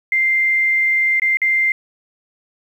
sine tone with dropouts, 2093 Hz, C7, in tune, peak -13 dBFS, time 0.12-1.72 s, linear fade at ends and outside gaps 2 ms, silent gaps 1.198-1.219 / 1.371-1.417 s, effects 8-bit

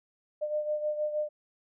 sine beating tone pair, 602 / 608.4 Hz, D5 / D#5, +43 / -39 cents, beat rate 6.4 Hz, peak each -29 / -36 dBFS, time 0.41-1.29 s, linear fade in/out 20 ms, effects none

